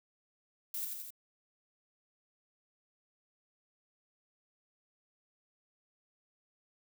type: noise with echo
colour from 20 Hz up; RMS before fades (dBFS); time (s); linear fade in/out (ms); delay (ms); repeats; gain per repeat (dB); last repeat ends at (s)
violet; -38; 0.74-0.85; 2; 85; 3; -3; 1.105
effects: none